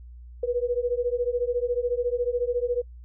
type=beating tone pair; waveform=sine; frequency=480 / 494 Hz; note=B4 / B4; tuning=-49 / 0 cents; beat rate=14 Hz; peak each=-26 dBFS; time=0.43-2.82 s; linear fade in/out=5 ms; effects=noise-tail reverb RT60 0.1 s tail -26 dB re dry + added 60 Hz sine -41 dBFS peak until 3.04 s